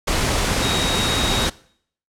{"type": "tone in noise", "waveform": "sine", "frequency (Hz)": 3779, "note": "A#7", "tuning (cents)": 23, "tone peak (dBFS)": -24, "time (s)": [0.62, 1.47], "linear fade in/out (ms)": 10, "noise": "pink", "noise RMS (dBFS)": -20, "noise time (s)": [0.07, 1.5], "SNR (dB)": -7, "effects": ["noise-tail reverb RT60 0.6 s tail -21 dB re dry", "low-pass 9000 Hz 12 dB/octave"]}